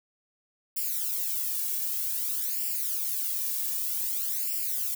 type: noise with flanger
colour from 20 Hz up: violet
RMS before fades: -30 dBFS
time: 0.76-4.95 s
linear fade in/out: 10 ms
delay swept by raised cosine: 0.39 to 1.79 ms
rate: 0.53 Hz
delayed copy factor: +0.95
effects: none